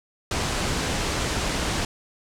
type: low-pass noise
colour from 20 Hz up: pink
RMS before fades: -26 dBFS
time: 0.31-1.85 s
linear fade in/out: 2 ms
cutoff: 8500 Hz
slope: 24 dB/octave
effects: none